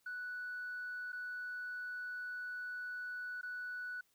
sine tone with dropouts, 1480 Hz, F#6, in tune, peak -39 dBFS, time 0.06-4.01 s, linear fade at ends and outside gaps 5 ms, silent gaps 1.121-1.128 / 3.413-3.43 s, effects tanh soft clip ceiling -37 dBFS + white hiss -75 dBFS RMS until 4.14 s

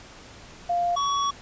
sine / square tone pair in turn, 698.5 / 1125.3 Hz, F5 / C#6, 0 / +26 cents, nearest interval minor sixth, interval 826 cents, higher second, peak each -21 / -23 dBFS, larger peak first, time 0.69-0.96 / 0.96-1.31 s, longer second, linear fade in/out 10 ms, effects pink hiss -46 dBFS RMS until 1.41 s + resampled to 16000 Hz

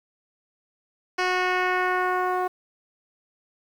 10% pulse tone with low-pass filter sweep, 365.7 Hz, F#4, 20 cents flat, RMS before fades -24 dBFS, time 1.18-2.48 s, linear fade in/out 10 ms, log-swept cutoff 4300 to 870 Hz, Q 1.2, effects 8-bit

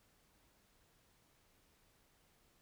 silence, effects pink hiss -72 dBFS RMS until 2.61 s

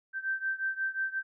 sine beating tone pair, 1557 / 1562.6 Hz, G6 / G6, -12 / -6 cents, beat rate 5.6 Hz, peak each -32 / -34 dBFS, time 0.13-1.23 s, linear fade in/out 50 ms, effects none

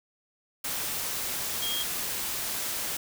sine tone in noise, 3248 Hz, G#7, 39 cents flat, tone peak -30 dBFS, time 1.62-1.83 s, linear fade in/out 5 ms, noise white, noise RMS -32 dBFS, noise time 0.64-2.97 s, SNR -1 dB, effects none

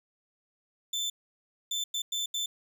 30% pulse tone bursts at uneven times, 3536 Hz, A7, 8 cents sharp, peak -27 dBFS, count 5, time 0.93-1.1 / 1.71-1.84 / 1.94-2.02 / 2.12-2.26 / 2.34-2.46 s, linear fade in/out 5 ms, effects none

